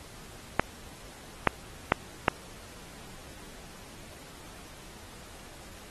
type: clicks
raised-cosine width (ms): 0.5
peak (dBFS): -4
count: 4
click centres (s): 0.596 / 1.473 / 1.921 / 2.282
effects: pink hiss -49 dBFS RMS until 5.9 s + AAC 32 kbps